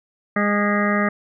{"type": "harmonic tone with a mistuned harmonic", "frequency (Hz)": 205.4, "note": "G#3", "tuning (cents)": -19, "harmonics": [1, 2, 3, 4, 6, 7, 8, 9, 10], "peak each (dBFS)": [-20, -28, -25, -33, -24, -36, -28, -26, -30], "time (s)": [0.36, 1.09], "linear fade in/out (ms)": 5, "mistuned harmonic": 9, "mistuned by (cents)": 34, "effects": []}